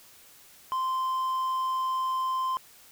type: tone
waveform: triangle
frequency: 1040 Hz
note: C6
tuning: 11 cents flat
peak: -24 dBFS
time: 0.72-2.57 s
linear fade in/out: 0 ms
effects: white hiss -54 dBFS RMS until 2.91 s